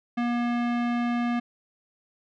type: tone with low-pass filter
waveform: square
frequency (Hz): 239.3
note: A#3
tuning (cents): +46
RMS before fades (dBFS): -26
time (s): 0.17-1.4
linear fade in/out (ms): 10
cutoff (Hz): 2300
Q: 1.1
effects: none